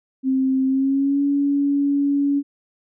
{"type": "tone with pitch glide", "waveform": "sine", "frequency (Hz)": [263.8, 282.7], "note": ["C4", "C#4"], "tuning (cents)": [14, 34], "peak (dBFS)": -16, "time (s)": [0.23, 2.43], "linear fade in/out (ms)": 50, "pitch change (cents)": 120, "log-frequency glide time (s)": [0.66, 1.22], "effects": []}